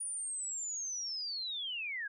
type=linear sweep; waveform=sine; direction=down; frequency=9620 to 1581 Hz; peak=-36 dBFS; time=0-2.08 s; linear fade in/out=10 ms; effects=none